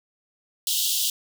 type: high-pass noise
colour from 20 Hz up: pink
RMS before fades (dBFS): -24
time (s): 0.67-1.1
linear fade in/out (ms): 2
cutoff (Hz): 2900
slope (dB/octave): 96
effects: none